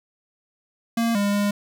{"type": "tone with pitch steps", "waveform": "square", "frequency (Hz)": [230.9, 202.6, 204], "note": ["A#3", "G#3", "G#3"], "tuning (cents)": [-16, -43, -31], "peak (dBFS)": -20, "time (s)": [0.97, 1.51], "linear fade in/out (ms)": 5, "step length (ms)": 180, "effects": []}